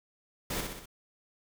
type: noise with echo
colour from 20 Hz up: pink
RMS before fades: -34 dBFS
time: 0.5-0.61 s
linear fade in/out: 5 ms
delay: 62 ms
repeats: 4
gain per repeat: -4 dB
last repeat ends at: 0.858 s
effects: none